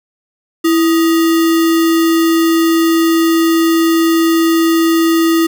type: tone with sample-and-hold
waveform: sine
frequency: 329.9 Hz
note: E4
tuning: 1 cent sharp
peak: -8 dBFS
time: 0.64-5.47 s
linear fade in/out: 10 ms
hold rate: 1575 Hz
effects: none